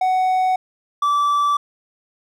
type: tone pair in turn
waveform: triangle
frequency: 745 / 1160.1 Hz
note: F#5 / D6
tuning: +12 / -22 cents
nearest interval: minor sixth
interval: 766 cents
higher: second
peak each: -13 dBFS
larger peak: neither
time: 0.01-0.56 / 1.02-1.57 s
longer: neither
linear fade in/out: 5 ms
effects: none